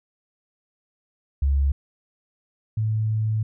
sine tone pair in turn, 69.3 / 109.12 Hz, C#2 / A2, 0 / -14 cents, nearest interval minor sixth, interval 786 cents, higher second, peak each -17 / -20 dBFS, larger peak first, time 1.42-1.72 / 2.77-3.43 s, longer second, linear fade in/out 5 ms, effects none

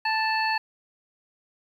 harmonic tone, 880 Hz, A5, in tune, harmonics 1 / 2 / 3 / 5, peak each -25 / -28 / -30 / -32 dBFS, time 0.05-0.58 s, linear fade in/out 5 ms, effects 9-bit

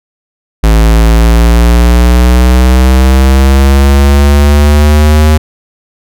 square exponential sweep, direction up, 54.2 to 77.5 Hz, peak -3 dBFS, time 0.63-5.38 s, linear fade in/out 10 ms, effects none

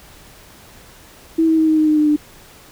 sine tone with pitch steps, 324.9 / 321 / 317.1 / 313.3 / 309.5 / 305.8 / 302.1 / 298.5 Hz, E4 / E4 / D#4 / D#4 / D#4 / D#4 / D4 / D4, -25 / -46 / +33 / +12 / -9 / -30 / +49 / +28 cents, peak -11 dBFS, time 1.38-2.164 s, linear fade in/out 10 ms, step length 98 ms, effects pink hiss -44 dBFS RMS until 2.71 s

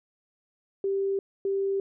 sine tone pair in turn, 392 / 392 Hz, G4 / G4, 0 / 0 cents, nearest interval unison, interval 0 cents, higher neither, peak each -24 dBFS, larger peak neither, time 0.84-1.19 / 1.45-1.8 s, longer neither, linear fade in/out 2 ms, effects none

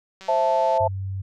click train, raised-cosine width 0.2 ms, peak -25 dBFS, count 109, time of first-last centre 0.21-0.775 s, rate 191 Hz
sine chord, A minor, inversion first, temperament just, 528 / 660 / 880 Hz, C5 / E5 / A5, +16 / +2 / 0 cents, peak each -24 / -21 / -21 dBFS, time 0.28-0.88 s, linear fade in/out 10 ms
sine tone, 96.2 Hz, G2, 32 cents flat, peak -26 dBFS, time 0.8-1.22 s, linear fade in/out 10 ms
effects none

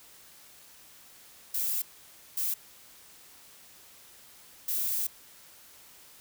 violet noise bursts at uneven times, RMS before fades -30 dBFS, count 3, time 1.54-1.82 / 2.37-2.54 / 4.68-5.07 s, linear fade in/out 5 ms, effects white hiss -54 dBFS RMS until 6.2 s

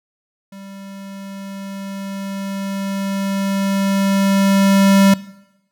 square tone with level ramp, 196 Hz, G3, in tune, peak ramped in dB -35 to -9 dBFS, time 0.52-5.14 s, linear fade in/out 5 ms, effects noise-tail reverb RT60 0.9 s tail -19 dB re dry

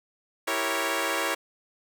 10% pulse chord, E diminished seventh, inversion none, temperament equal, 329.6 / 392 / 466.2 / 554.4 Hz, E4 / G4 / Bb4 / Db5, 0 / 0 / 0 / 0 cents, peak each -23 / -25 / -24 / -21 dBFS, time 0.47-1.35 s, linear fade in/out 10 ms, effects none

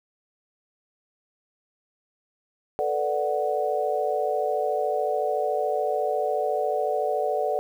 sine chord, B minor seventh, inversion third, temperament equal, 440 / 493.9 / 587.3 / 740 Hz, A4 / B4 / D5 / F#5, 0 / 0 / 0 / 0 cents, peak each -28 / -31 / -27 / -27 dBFS, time 2.79-7.59 s, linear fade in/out 0 ms, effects 9-bit

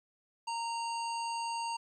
harmonic tone with a mistuned harmonic, 925 Hz, A#5, 14 cents flat, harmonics 1 / 3 / 5 / 7 / 9, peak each -34 / -44 / -45 / -51 / -50 dBFS, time 0.47-1.77 s, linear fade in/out 10 ms, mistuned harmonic 7, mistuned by +27 cents, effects 12-bit

